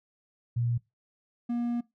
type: tone pair in turn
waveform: sine / triangle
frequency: 118.9 / 238.4 Hz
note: A#2 / A#3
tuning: +35 / +39 cents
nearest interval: octave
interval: 1204 cents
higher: second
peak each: -25 dBFS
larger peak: neither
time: 0.56-0.78 / 1.49-1.81 s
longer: second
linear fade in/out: 10 ms
effects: noise-tail reverb RT60 0.2 s tail -21 dB re dry